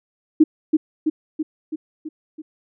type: tone with echo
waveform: sine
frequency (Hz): 311.1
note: D#4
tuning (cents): 0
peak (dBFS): -7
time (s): 0.4-0.44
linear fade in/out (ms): 10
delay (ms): 330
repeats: 6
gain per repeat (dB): -4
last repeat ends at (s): 2.42
effects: none